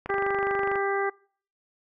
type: click train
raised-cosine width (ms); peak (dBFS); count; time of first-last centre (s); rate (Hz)
0.5; -19; 18; 0.06-0.757; 24.4
type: harmonic tone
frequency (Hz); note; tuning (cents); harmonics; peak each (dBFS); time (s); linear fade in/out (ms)
395.8; G4; +17; 1 / 2 / 3 / 4 / 5; -27 / -30 / -32 / -33 / -34; 0.09-1.1; 10
effects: noise-tail reverb RT60 0.5 s tail -25 dB re dry